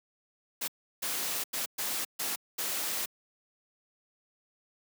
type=noise bursts at uneven times; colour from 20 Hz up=white; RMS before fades=-33 dBFS; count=6; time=0.61-0.68 / 1.02-1.44 / 1.53-1.66 / 1.78-2.05 / 2.19-2.36 / 2.58-3.06 s; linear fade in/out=10 ms; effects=high-pass 200 Hz 12 dB/octave